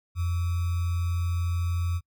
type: tone with sample-and-hold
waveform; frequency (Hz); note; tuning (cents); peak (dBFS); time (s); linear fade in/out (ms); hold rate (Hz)
sine; 86.6; F2; -14; -24; 0.15-2.01; 50; 1225
effects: noise-tail reverb RT60 0.1 s tail -26 dB re dry